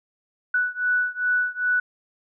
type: beating tone pair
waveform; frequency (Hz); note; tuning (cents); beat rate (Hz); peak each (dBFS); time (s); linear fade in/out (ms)
sine; 1480 / 1482.5; F#6 / F#6; 0 / +3; 2.5; -23 / -24; 0.54-1.8; 5
effects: none